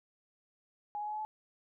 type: tone with pitch steps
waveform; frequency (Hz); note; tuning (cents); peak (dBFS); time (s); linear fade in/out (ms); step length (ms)
sine; 830.6 / 837.8 / 845.1 / 852.5 / 859.9; G#5 / G#5 / G#5 / G#5 / A5; 0 / +15 / +30 / +45 / -40; -35; 0.95-1.25; 0; 60
effects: none